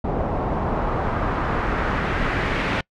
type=noise with low-pass filter sweep; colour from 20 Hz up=pink; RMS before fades=-23 dBFS; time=0.04-2.81 s; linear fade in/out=5 ms; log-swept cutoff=730 to 2400 Hz; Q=1.4; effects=noise-tail reverb RT60 0.1 s tail -26 dB re dry